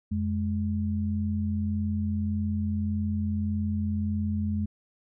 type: tone pair together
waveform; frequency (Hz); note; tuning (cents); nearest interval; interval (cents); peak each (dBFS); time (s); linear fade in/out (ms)
sine; 88.29 / 210; F2 / G#3; +19 / +19; octave + minor third; 1500; -28; 0.11-4.66; 10
effects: none